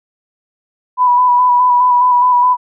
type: tone with vibrato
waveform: sine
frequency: 987.8 Hz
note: B5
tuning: in tune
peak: -7 dBFS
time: 0.97-2.57 s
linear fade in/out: 50 ms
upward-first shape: square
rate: 4.8 Hz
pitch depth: 21 cents each way
effects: none